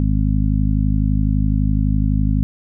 harmonic tone, 51.91 Hz, G#1, in tune, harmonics 1 / 2 / 3 / 4 / 5, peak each -17 / -20 / -22 / -23 / -24 dBFS, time 0-2.43 s, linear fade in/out 0 ms, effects none

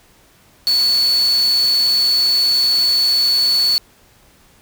sine tone in noise, 4435 Hz, C#8, in tune, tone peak -12 dBFS, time 0.67-3.78 s, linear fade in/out 0 ms, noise white, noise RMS -29 dBFS, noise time 0.67-3.78 s, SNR +14 dB, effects pink hiss -51 dBFS RMS until 4.61 s

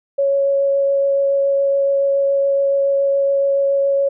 sine tone with vibrato, 554.4 Hz, C#5, in tune, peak -13 dBFS, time 0.18-4.09 s, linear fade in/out 10 ms, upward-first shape triangle, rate 7.1 Hz, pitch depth 8 cents each way, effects none

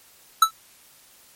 square tone with exponential decay, 1315 Hz, E6, 5 cents flat, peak -8 dBFS, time 0.42-0.51 s, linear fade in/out 5 ms, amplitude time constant 19 ms, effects white hiss -53 dBFS RMS until 1.35 s + MP3 64 kbps

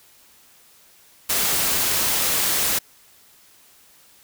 white noise, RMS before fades -21 dBFS, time 1.29-2.79 s, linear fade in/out 10 ms, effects white hiss -53 dBFS RMS until 4.23 s

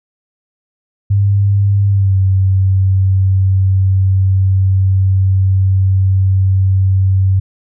sine tone with pitch glide, 100 to 95.43 Hz, G2 to G2, +35 to -46 cents, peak -8 dBFS, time 1.1-7.4 s, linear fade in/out 10 ms, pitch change -81 cents, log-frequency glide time 1.89-2.17 s, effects none

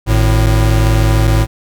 square tone pair together, 51.91 / 110 Hz, G#1 / A2, 0 / 0 cents, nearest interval octave + minor second, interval 1300 cents, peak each -12 dBFS, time 0.06-1.47 s, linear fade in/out 50 ms, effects none

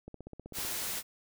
click train, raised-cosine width 2 ms, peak -31 dBFS, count 10, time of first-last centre 0.08-0.65 s, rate 15.8 Hz
white noise, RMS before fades -36 dBFS, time 0.53-1.03 s, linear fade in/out 50 ms
effects none

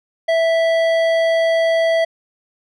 sine tone with hard clipping, 658 Hz, E5, 3 cents flat, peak -15 dBFS, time 0.28-2.05 s, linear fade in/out 10 ms, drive 11 dB, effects resampled to 24000 Hz

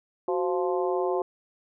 harmonic tone with a mistuned harmonic, 174.61 Hz, F3, in tune, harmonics 2 / 3 / 4 / 5 / 6, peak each -26 / -30 / -32 / -34 / -36 dBFS, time 0.28-1.22 s, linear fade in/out 2 ms, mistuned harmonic 2, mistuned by +100 cents, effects none

